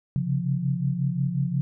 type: tone cluster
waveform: sine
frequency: 133.4 / 139 / 175.1 Hz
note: C3 / C#3 / F3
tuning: +34 / +5 / +5 cents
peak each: -27 dBFS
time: 0.16-1.61 s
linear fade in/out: 0 ms
effects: none